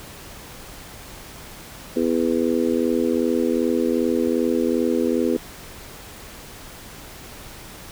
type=harmonic tone; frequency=82.6 Hz; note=E2; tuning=4 cents sharp; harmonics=3 / 4 / 5 / 6; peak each=-22 / -23 / -24 / -25 dBFS; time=1.96-5.37 s; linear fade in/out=5 ms; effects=pink hiss -40 dBFS RMS until 7.91 s